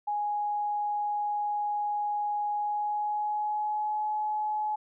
sine tone with pitch glide, 830.6 to 849.5 Hz, G#5 to G#5, 0 to +39 cents, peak -27 dBFS, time 0.07-4.76 s, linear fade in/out 10 ms, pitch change +39 cents, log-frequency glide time 2.5-4.06 s, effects none

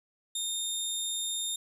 20% pulse tone, 3656 Hz, A#7, 34 cents flat, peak -25 dBFS, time 0.35-1.56 s, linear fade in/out 5 ms, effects none

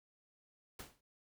pink noise with exponential decay, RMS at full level -44 dBFS, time 0.79-1.01 s, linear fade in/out 5 ms, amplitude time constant 47 ms, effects none

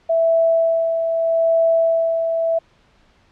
sine tone with tremolo, 659.3 Hz, E5, in tune, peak -12 dBFS, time 0.09-2.59 s, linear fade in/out 10 ms, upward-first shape sine, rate 0.8 Hz, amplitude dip 45%, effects pink hiss -56 dBFS RMS until 3.31 s + low-pass 4000 Hz 12 dB/octave

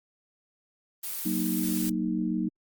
blue noise, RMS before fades -34 dBFS, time 1.03-1.9 s, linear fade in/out 10 ms
sine chord, D# minor, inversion first, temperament just, 186.68 / 233.3 / 311.1 Hz, F#3 / A#3 / D#4, +16 / +2 / 0 cents, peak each -30 dBFS, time 1.25-2.49 s, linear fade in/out 10 ms
effects Opus 24 kbps

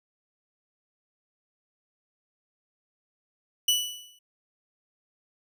sawtooth tone with exponential decay, 2960 Hz, F#7, in tune, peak -15 dBFS, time 3.68-4.19 s, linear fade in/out 5 ms, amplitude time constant 110 ms, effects none

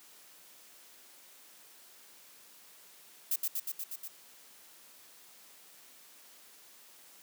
violet noise with echo, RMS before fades -30 dBFS, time 3.31-3.36 s, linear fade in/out 5 ms, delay 120 ms, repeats 6, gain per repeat -2 dB, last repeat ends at 4.08 s, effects white hiss -57 dBFS RMS until 7.22 s + high-pass 200 Hz 12 dB/octave

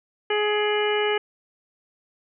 harmonic tone with a mistuned harmonic, 419.6 Hz, G#4, 18 cents sharp, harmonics 1 / 2 / 3 / 4 / 5 / 6 / 7, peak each -22 / -29 / -33 / -31 / -31 / -34 / -30 dBFS, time 0.3-1.18 s, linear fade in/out 5 ms, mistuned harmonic 6, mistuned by -80 cents, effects none

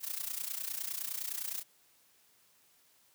blue noise with amplitude modulation, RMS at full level -35 dBFS, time 0-1.64 s, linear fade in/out 50 ms, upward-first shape sine, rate 29.8 Hz, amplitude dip 80%, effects white hiss -67 dBFS RMS until 3.14 s + high-pass 80 Hz 12 dB/octave

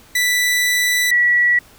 sawtooth / sine tone pair in turn, 1975.5 / 1939.3 Hz, B6 / B6, 0 / -32 cents, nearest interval unison, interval 32 cents, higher first, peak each -11 dBFS, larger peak neither, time 0.15-1.11 / 1.11-1.59 s, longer first, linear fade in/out 5 ms, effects pink hiss -47 dBFS RMS until 1.78 s

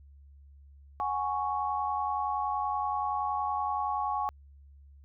sine chord, F# suspended second, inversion none, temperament equal, 740 / 830.6 / 1108.7 Hz, F#5 / G#5 / C#6, 0 / 0 / 0 cents, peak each -36 / -31 / -32 dBFS, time 1-4.29 s, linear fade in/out 0 ms, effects added 70 Hz sine -51 dBFS peak until 5.04 s

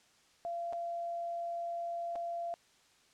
sine tone with dropouts, 685 Hz, F5, 34 cents flat, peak -35 dBFS, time 0.45-2.54 s, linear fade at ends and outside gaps 0 ms, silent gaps 0.726-0.732 / 2.155-2.159 s, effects white hiss -66 dBFS RMS until 3.13 s + low-pass 7000 Hz 12 dB/octave

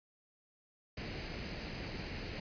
pink noise with comb filter, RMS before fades -42 dBFS, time 0.97-2.4 s, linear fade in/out 5 ms, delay 0.43 ms, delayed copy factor +0.5, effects resampled to 11025 Hz

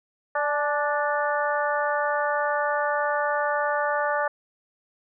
harmonic tone with a mistuned harmonic, 293.7 Hz, D4, in tune, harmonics 2 / 3 / 4 / 5 / 6, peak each -26 / -28 / -29 / -30 / -31 dBFS, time 0.35-4.28 s, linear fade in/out 5 ms, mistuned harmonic 3, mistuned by -31 cents, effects none

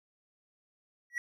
triangle tone with exponential growth, 1928 Hz, B6, 42 cents flat, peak -25 dBFS, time 1.1-1.18 s, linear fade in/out 1 ms, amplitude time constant 16 ms, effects none

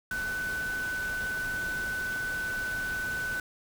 sine tone in noise, 1502 Hz, F#6, 26 cents sharp, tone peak -30 dBFS, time 0.11-3.4 s, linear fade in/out 2 ms, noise pink, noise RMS -41 dBFS, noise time 0.11-3.4 s, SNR +8 dB, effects none

